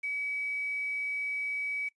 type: tone with quantisation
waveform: sine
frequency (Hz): 2279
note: C#7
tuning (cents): +47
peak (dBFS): -31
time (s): 0.03-1.89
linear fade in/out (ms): 10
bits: 9
effects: noise-tail reverb RT60 0.1 s tail -18 dB re dry + resampled to 24000 Hz